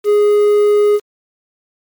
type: tone with quantisation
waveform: triangle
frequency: 415.3 Hz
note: G#4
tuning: in tune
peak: -6 dBFS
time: 0.04-1 s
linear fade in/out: 50 ms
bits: 6
effects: MP3 96 kbps